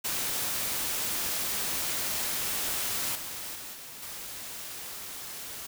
white noise with level steps, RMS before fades -31 / -38 / -41 / -44 / -40 dBFS, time 0.04-5.67 s, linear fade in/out 10 ms, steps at 3.15 / 3.55 / 3.73 / 4.02 s, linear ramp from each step 5 ms, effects none

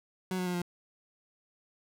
30% pulse tone with pitch steps, 185.3 / 182.01 / 178.78 / 175.61 Hz, F#3 / F#3 / F3 / F3, +3 / -28 / +41 / +10 cents, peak -28 dBFS, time 0.31-0.618 s, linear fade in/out 2 ms, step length 77 ms, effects none

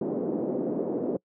white band-pass noise, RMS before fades -29 dBFS, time 0.01-1.17 s, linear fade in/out 5 ms, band 200 to 460 Hz, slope 24 dB/octave, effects noise-tail reverb RT60 0.1 s tail -26 dB re dry

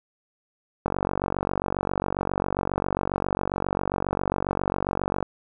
click train, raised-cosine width 1 ms, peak -10 dBFS, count 208, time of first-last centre 0.86-5.227 s, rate 47.4 Hz, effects none

